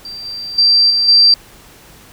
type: tone with level steps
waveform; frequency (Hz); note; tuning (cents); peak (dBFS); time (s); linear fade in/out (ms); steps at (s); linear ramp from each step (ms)
sine; 4699; D8; 0; -26 / -23 / -7 / -11 / -5; 0.05-1.34; 2; 0.25 / 0.58 / 0.9 / 1.08; 5
effects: pink hiss -42 dBFS RMS until 2.12 s